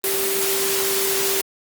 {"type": "tone in noise", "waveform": "sine", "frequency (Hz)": 390, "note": "G4", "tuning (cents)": -9, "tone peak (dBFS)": -24, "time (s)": [0.04, 1.41], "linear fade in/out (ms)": 0, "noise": "white", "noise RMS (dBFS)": -22, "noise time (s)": [0.04, 1.41], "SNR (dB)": -5, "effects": ["high-pass 150 Hz 12 dB/octave", "Opus 24 kbps"]}